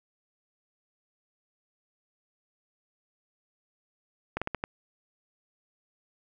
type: slowing click train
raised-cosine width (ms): 0.5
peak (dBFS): -15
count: 5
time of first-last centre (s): 4.37-4.639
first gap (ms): 46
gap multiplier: 1.26
effects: none